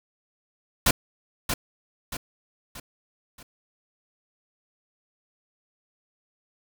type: noise with echo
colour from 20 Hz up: pink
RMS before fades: -19 dBFS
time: 0.86-0.91 s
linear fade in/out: 5 ms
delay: 630 ms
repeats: 4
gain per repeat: -7 dB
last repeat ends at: 3.43 s
effects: none